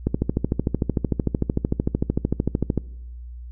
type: click train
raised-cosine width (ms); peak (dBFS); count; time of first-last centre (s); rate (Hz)
3; -7; 37; 0.07-2.777; 13.3
effects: noise-tail reverb RT60 1.0 s tail -24 dB re dry + added 60 Hz sine -34 dBFS peak until 3.51 s